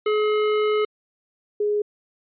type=tone pair in turn; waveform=square / sine; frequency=424.9 / 416.4 Hz; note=G#4 / G#4; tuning=+40 / +5 cents; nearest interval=unison; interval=35 cents; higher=first; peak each=-19 dBFS; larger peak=neither; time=0.06-0.85 / 1.6-1.82 s; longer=first; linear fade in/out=5 ms; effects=resampled to 8000 Hz